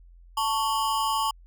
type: ring-modulated tone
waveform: square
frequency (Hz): 1000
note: B5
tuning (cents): +21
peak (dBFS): -21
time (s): 0.37-1.31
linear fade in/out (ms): 5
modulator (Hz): 116
effects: added 43 Hz sine -48 dBFS peak until 1.46 s